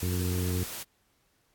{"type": "noise", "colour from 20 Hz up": "white", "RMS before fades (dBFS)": -39, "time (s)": [0, 0.83], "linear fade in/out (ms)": 2}
{"type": "harmonic tone", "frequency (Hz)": 90.4, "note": "F#2", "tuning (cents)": -40, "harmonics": [1, 2, 3, 4, 5], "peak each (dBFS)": [-28, -34, -38, -40, -42], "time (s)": [0.02, 0.64], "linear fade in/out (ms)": 10}
{"effects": ["pink hiss -70 dBFS RMS until 1.54 s", "AAC 64 kbps"]}